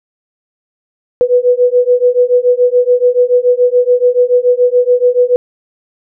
sine beating tone pair, 490 / 497 Hz, B4 / B4, -14 / +11 cents, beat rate 7 Hz, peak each -10 dBFS, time 1.21-5.36 s, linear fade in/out 0 ms, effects none

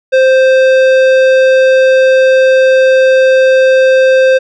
sine tone with tanh clipping, 523.3 Hz, C5, in tune, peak -6 dBFS, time 0.12-4.39 s, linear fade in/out 20 ms, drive 14 dB, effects none

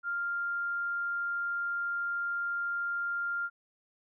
sine tone, 1396.9 Hz, F6, in tune, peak -30 dBFS, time 0.03-3.5 s, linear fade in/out 50 ms, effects none

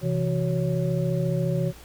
sine tone cluster, 131.8 / 166.1 / 372 / 556 Hz, C3 / E3 / F#4 / C#5, +13 / +13 / +9 / +5 cents, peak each -26 / -25 / -32 / -30 dBFS, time 0.01-1.73 s, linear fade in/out 50 ms, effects added 60 Hz sine -47 dBFS peak until 1.84 s + pink hiss -48 dBFS RMS until 1.84 s

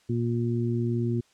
harmonic tone, 118.1 Hz, A#2, 23 cents sharp, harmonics 1 / 2 / 3, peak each -26 / -29 / -31 dBFS, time 0.09-1.21 s, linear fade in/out 10 ms, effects white hiss -63 dBFS RMS until 1.33 s + low-pass 7000 Hz 12 dB/octave

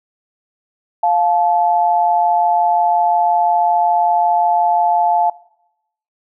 sine tone pair together, 701.5 / 867 Hz, F5 / A5, +8 / -26 cents, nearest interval major third, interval 366 cents, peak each -14 dBFS, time 1.03-5.3 s, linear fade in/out 5 ms, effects noise-tail reverb RT60 0.8 s tail -21 dB re dry

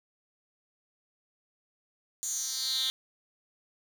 10% pulse tone with high-pass filter sweep, 261.6 Hz, C4, in tune, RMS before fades -32 dBFS, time 2.23-2.9 s, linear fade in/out 0 ms, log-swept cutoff 7200 to 3400 Hz, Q 5, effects 9-bit

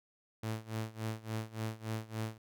sawtooth tone with tremolo, 110.6 Hz, A2, 9 cents sharp, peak -30 dBFS, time 0.43-2.38 s, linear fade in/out 5 ms, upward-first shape sine, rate 3.5 Hz, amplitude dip 90%, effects none

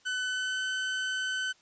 30% pulse tone with pitch glide, 1506 to 1519.1 Hz, F#6 to F#6, +30 to +45 cents, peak -27 dBFS, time 0.05-1.53 s, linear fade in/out 20 ms, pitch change +15 cents, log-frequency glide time 0.25-0.63 s, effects white hiss -63 dBFS RMS until 1.61 s + resampled to 16000 Hz

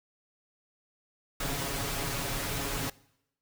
pink noise with comb filter, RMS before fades -33 dBFS, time 1.4-2.9 s, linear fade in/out 5 ms, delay 7.2 ms, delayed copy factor +0.75, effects noise-tail reverb RT60 0.8 s tail -22 dB re dry

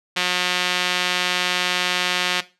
sawtooth tone with band-pass filter, 180 Hz, F#3, 47 cents flat, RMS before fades -22 dBFS, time 0.16-2.41 s, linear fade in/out 10 ms, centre 3100 Hz, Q 1.3, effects noise-tail reverb RT60 0.3 s tail -17 dB re dry + resampled to 32000 Hz

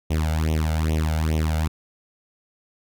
sawtooth tone with flanger, 78.6 Hz, D#2, 18 cents sharp, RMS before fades -22 dBFS, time 0.1-1.68 s, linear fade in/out 10 ms, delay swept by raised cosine 0.32 to 1.42 ms, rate 2.4 Hz, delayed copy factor +1, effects none

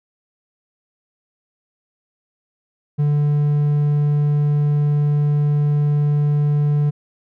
triangle tone, 146.83 Hz, D3, in tune, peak -12 dBFS, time 2.98-6.91 s, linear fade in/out 20 ms, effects none

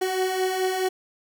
30% pulse beating tone pair, 370 / 374.7 Hz, F#4 / F#4, 0 / +22 cents, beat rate 4.7 Hz, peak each -27 / -21 dBFS, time 0.01-0.89 s, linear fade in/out 10 ms, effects none

